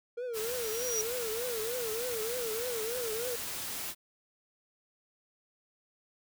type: tone with vibrato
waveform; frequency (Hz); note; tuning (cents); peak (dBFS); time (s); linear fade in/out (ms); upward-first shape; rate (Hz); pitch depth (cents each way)
triangle; 466.2; A#4; 0; -32; 0.17-3.36; 10; triangle; 3.3; 160
type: tone with exponential growth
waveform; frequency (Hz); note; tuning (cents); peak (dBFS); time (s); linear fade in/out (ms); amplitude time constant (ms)
triangle; 5770; F#8; -44; -27; 0.32-1.01; 0; 150
type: noise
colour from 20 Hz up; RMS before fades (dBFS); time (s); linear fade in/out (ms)
white; -38; 0.33-3.95; 50
effects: none